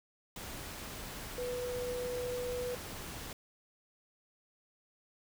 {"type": "tone in noise", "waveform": "sine", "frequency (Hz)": 493.9, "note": "B4", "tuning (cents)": 0, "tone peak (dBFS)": -35, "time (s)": [1.38, 2.75], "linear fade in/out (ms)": 2, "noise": "pink", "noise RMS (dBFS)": -44, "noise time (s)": [0.36, 3.33], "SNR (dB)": 6, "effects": []}